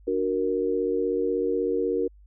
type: chord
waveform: sine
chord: D augmented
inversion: none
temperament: equal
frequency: 293.7 / 370 / 466.2 Hz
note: D4 / F#4 / A#4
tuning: 0 / 0 / 0 cents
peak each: -30 / -27 / -25 dBFS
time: 0.07-2.08 s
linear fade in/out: 10 ms
effects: added 50 Hz sine -49 dBFS peak until 2.26 s

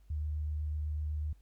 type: tone with vibrato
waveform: sine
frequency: 75.8 Hz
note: D#2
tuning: 45 cents flat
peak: -32 dBFS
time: 0.1-1.33 s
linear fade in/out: 5 ms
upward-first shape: square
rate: 8 Hz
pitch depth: 8 cents each way
effects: added 50 Hz sine -57 dBFS peak until 1.41 s + pink hiss -75 dBFS RMS until 1.41 s

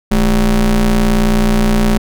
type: ring-modulated tone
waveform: square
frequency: 92.5 Hz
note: F#2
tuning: in tune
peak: -7 dBFS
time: 0.11-1.98 s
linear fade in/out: 10 ms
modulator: 122 Hz
effects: none

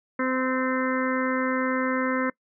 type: harmonic tone with a mistuned harmonic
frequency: 258.4 Hz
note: C4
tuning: 21 cents flat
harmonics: 1 / 2 / 4 / 5 / 6 / 7 / 8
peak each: -26 / -29 / -32 / -33 / -34 / -34 / -35 dBFS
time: 0.19-2.3 s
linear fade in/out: 5 ms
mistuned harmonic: 5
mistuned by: +18 cents
effects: noise-tail reverb RT60 0.1 s tail -23 dB re dry

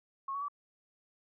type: tone with pitch steps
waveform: sine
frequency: 1090 / 1126 / 1151 Hz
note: C#6 / C#6 / D6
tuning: -29 / +27 / -35 cents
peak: -34 dBFS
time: 0.28-0.484 s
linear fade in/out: 5 ms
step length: 68 ms
effects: none

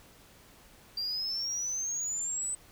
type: exponential sweep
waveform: sine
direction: up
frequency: 4695 to 8100 Hz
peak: -29 dBFS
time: 0.97-2.55 s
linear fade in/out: 5 ms
effects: tanh soft clip ceiling -29 dBFS + pink hiss -57 dBFS RMS until 2.71 s

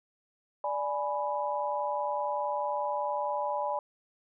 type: chord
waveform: sine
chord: G# diminished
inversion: second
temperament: equal with one note detuned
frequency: 587.3 / 836.9 / 987.8 Hz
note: D5 / G#5 / B5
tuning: 0 / +13 / 0 cents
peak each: -33 dBFS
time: 0.64-3.79 s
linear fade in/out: 2 ms
effects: none

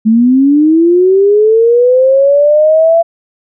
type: linear sweep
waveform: sine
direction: up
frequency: 214.5 to 676 Hz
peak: -4 dBFS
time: 0.05-3.03 s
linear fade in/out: 20 ms
effects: none

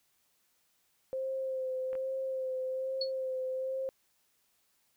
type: tone with vibrato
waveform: sine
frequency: 523.3 Hz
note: C5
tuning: in tune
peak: -32 dBFS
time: 1.13-3.89 s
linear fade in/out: 0 ms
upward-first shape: sine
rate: 1.2 Hz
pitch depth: 22 cents each way
type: clicks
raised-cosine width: 0.5 ms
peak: -34 dBFS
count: 2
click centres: 1.931 / 1.953 s
type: tone with exponential decay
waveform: sine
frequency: 4379 Hz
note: C#8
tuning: 22 cents flat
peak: -28 dBFS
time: 3.01-3.12 s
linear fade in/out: 5 ms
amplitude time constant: 22 ms
effects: white hiss -73 dBFS RMS until 4.96 s

